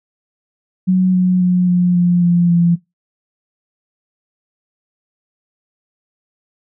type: tone with pitch steps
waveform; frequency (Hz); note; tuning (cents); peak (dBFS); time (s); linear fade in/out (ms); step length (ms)
sine; 185 / 182.66 / 180.36 / 178.08 / 175.83 / 173.61 / 171.42; F#3 / F#3 / F#3 / F3 / F3 / F3 / F3; 0 / -22 / -44 / +34 / +12 / -10 / -32; -9; 0.87-2.76; 20; 270
effects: noise-tail reverb RT60 0.2 s tail -21 dB re dry